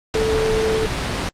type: tone in noise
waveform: sine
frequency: 440 Hz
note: A4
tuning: in tune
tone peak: -17 dBFS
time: 0.15-0.86 s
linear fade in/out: 2 ms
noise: pink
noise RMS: -22 dBFS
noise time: 0.14-1.29 s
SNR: +2 dB
effects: low-pass 6000 Hz 12 dB/octave + Opus 48 kbps